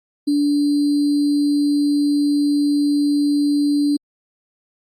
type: tone with sample-and-hold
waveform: sine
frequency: 290 Hz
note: D4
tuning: 22 cents flat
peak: -14 dBFS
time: 0.27-3.97 s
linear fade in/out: 10 ms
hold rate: 4410 Hz
effects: low-pass 9000 Hz 12 dB/octave + Opus 32 kbps